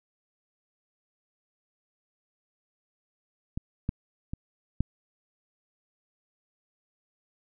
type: clicks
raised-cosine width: 5 ms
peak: -19 / -15 / -21 / -12 dBFS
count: 4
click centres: 3.575 / 3.891 / 4.335 / 4.806 s
effects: none